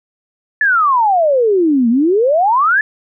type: exponential two-way sweep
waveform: sine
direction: down then up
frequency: 1760 to 223.9 to 1760 Hz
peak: -9 dBFS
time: 0.61-2.81 s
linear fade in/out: 2 ms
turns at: 1.89 s
effects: none